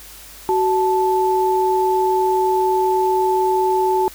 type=tone pair together; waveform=sine; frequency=374.4 / 876 Hz; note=F#4 / A5; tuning=+20 / -8 cents; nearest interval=octave + minor third; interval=1472 cents; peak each=-17 dBFS; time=0.49-4.08 s; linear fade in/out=0 ms; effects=added 50 Hz sine -46 dBFS peak until 4.14 s + white hiss -40 dBFS RMS until 4.14 s